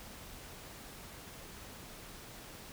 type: silence
effects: pink hiss -50 dBFS RMS until 2.72 s